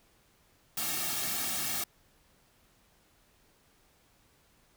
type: noise with comb filter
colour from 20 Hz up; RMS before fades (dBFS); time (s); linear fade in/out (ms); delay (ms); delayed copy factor
white; -33; 0.77-1.84; 5; 2; -0.75
effects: pink hiss -66 dBFS RMS until 4.76 s